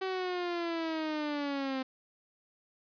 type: linear sweep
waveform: sawtooth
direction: down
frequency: 381.7 to 260.1 Hz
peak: -28 dBFS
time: 0.01-1.83 s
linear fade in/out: 10 ms
effects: resampled to 11025 Hz + 10-bit